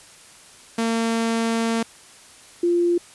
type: tone pair in turn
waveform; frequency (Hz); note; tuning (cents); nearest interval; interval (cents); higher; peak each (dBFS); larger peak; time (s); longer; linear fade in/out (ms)
sawtooth / sine; 228.1 / 346.8; A#3 / F4; -37 / -12; perfect fifth; 725; second; -16; neither; 0.78-1.83 / 2.63-2.98; first; 5
effects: white hiss -47 dBFS RMS until 3.14 s + resampled to 24000 Hz